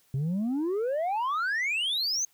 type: exponential sweep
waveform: sine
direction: up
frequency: 128.6 to 6480 Hz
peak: -23 dBFS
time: 0.14-2.25 s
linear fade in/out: 2 ms
effects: tanh soft clip ceiling -25 dBFS + white hiss -65 dBFS RMS until 2.33 s